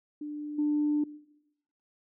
sine tone with level steps, 297.1 Hz, D4, 20 cents sharp, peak -34 / -23 dBFS, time 0.21-1.04 s, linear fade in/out 5 ms, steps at 0.58 s, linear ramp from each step 10 ms, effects noise-tail reverb RT60 0.9 s tail -20 dB re dry + tanh soft clip ceiling -19 dBFS

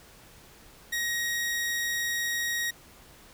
sawtooth tone, 1886 Hz, A#6, 20 cents sharp, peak -24 dBFS, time 0.92-2.71 s, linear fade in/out 10 ms, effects pink hiss -53 dBFS RMS until 3.33 s

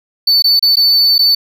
triangle tone with dropouts, 4506 Hz, C#8, 28 cents sharp, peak -6 dBFS, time 0.27-1.35 s, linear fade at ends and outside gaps 5 ms, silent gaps 0.423-0.441 / 0.595-0.625 / 0.757-0.768 / 1.182-1.19 s, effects none

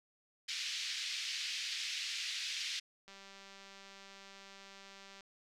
white band-pass noise, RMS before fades -40 dBFS, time 0.48-2.8 s, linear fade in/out 10 ms, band 2100 to 5200 Hz, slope 24 dB/octave
click train, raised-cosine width 0.2 ms, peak -37 dBFS, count 418, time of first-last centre 3.08-5.208 s, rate 196 Hz
effects none

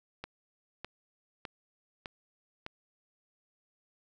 click train, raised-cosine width 0.3 ms, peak -23 dBFS, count 5, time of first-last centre 0.24-2.664 s, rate 1.65 Hz, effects none

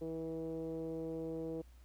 10% pulse tone with low-pass filter, 162.1 Hz, E3, 29 cents flat, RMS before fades -41 dBFS, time 0.01-1.62 s, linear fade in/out 10 ms, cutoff 420 Hz, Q 6, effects added 60 Hz sine -56 dBFS peak until 1.84 s + pink hiss -70 dBFS RMS until 1.84 s

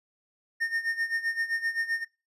triangle tone with tremolo, 1828 Hz, A#6, 34 cents flat, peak -22 dBFS, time 0.6-2.05 s, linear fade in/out 20 ms, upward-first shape sine, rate 7.7 Hz, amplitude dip 80%, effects noise-tail reverb RT60 0.3 s tail -23 dB re dry + resampled to 32000 Hz

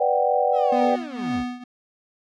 sine chord, G major seventh, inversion first, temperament equal, 493.9 / 587.3 / 740 / 784 Hz, B4 / D5 / F#5 / G5, 0 / 0 / 0 / 0 cents, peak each -23 dBFS, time 0-0.96 s, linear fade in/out 10 ms
30% pulse linear sweep, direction down, 672 to 41.86 Hz, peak -31 dBFS, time 0.52-1.45 s, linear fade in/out 50 ms
square tone with tremolo, 246.9 Hz, B3, in tune, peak -22 dBFS, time 0.72-1.64 s, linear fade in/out 5 ms, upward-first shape triangle, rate 2 Hz, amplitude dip 90%
effects low-pass 4000 Hz 12 dB/octave

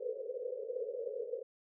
white band-pass noise, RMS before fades -40 dBFS, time 0-1.43 s, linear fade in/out 10 ms, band 440 to 520 Hz, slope 96 dB/octave, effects none

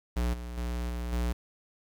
square tone with level steps, 59.8 Hz, A#1, 45 cents sharp, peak -27 / -37 / -31 / -33 / -28 dBFS, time 0.16-1.33 s, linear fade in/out 10 ms, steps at 0.33 / 0.57 / 0.89 / 1.12 s, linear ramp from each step 10 ms, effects 9-bit

